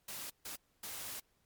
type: noise bursts at uneven times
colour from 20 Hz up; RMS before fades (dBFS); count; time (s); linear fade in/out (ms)
white; -44; 3; 0.08-0.3 / 0.45-0.56 / 0.83-1.2; 5
effects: pink hiss -75 dBFS RMS until 1.45 s + MP3 96 kbps